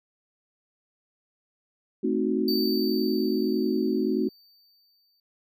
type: chord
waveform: sine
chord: A diminished seventh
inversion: none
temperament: equal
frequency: 220 / 261.6 / 311.1 / 370 Hz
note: A3 / C4 / Eb4 / Gb4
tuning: 0 / 0 / 0 / 0 cents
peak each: -28 / -28 / -29 / -27 dBFS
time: 2.03-4.29 s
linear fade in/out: 10 ms
type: tone with exponential decay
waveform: square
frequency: 4596 Hz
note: D8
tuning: 38 cents flat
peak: -27 dBFS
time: 2.48-5.2 s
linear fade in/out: 2 ms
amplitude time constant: 590 ms
effects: none